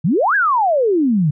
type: exponential two-way sweep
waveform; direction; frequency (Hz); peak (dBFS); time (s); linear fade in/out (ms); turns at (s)
sine; up then down; 139.8 to 1700 to 139.8; -12; 0.04-1.31; 10; 0.35
effects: none